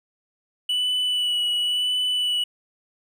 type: tone with vibrato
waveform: triangle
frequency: 2960 Hz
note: F#7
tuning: in tune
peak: -19 dBFS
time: 0.69-2.44 s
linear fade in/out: 5 ms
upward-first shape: sine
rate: 0.94 Hz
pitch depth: 18 cents each way
effects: none